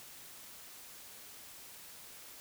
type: silence
effects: white hiss -52 dBFS RMS until 2.4 s